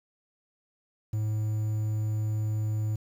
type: tone with quantisation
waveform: triangle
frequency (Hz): 107.7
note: A2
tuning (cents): -37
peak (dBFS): -24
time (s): 1.13-2.96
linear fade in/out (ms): 5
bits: 9
effects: none